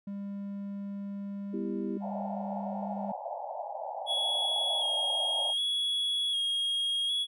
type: tone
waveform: triangle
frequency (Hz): 200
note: G3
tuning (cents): +35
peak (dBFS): -33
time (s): 0.07-3.12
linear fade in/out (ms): 5
type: chord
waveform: sine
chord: E minor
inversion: second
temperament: just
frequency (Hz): 247.2 / 329.6 / 395.6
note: B3 / E4 / G4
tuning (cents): +2 / 0 / +16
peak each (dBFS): -37 / -36 / -37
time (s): 1.53-1.98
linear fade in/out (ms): 10
type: band-pass noise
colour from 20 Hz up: white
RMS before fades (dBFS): -38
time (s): 2-5.54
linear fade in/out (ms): 50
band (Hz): 560 to 890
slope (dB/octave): 96
type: tone with vibrato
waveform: triangle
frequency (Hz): 3314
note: G#7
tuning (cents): -4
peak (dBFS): -26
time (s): 4.06-7.27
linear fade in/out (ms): 50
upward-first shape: square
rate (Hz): 0.66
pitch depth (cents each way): 25
effects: none